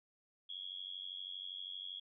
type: tone with amplitude modulation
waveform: sine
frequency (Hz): 3322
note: G#7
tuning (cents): 0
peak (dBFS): -39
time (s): 0.49-2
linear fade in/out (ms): 10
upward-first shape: sine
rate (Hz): 92.6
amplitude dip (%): 95
effects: none